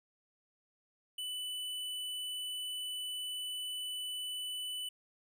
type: tone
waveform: square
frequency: 2987 Hz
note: F#7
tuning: 16 cents sharp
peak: -38 dBFS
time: 1.18-4.89 s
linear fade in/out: 5 ms
effects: none